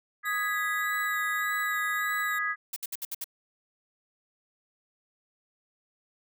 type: chord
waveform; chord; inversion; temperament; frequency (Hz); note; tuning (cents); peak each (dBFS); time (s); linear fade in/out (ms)
sine; G# minor; second; equal; 1244.5 / 1661.2 / 1975.5; D#6 / G#6 / B6; 0 / 0 / 0; -32 / -30 / -32; 0.23-2.56; 50
type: tone with vibrato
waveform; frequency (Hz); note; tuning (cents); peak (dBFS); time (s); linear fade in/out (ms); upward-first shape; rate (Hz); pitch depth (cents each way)
5% pulse; 3827; A#7; +45; -32; 0.25-2.39; 10; sine; 1.7; 44
type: noise bursts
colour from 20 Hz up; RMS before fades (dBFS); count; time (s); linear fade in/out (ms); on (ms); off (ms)
blue; -34; 6; 2.73-3.243; 5; 33; 63
effects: none